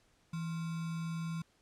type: tone with sample-and-hold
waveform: sine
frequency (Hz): 164.81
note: E3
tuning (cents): 0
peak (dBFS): -35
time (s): 0.33-1.42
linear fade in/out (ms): 5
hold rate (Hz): 1225
effects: pink hiss -70 dBFS RMS until 1.61 s + low-pass 9000 Hz 12 dB/octave